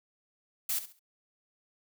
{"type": "noise with echo", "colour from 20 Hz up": "blue", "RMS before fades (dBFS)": -31, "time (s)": [0.69, 0.79], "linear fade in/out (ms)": 5, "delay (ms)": 68, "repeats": 3, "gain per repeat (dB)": -12, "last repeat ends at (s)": 0.994, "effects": []}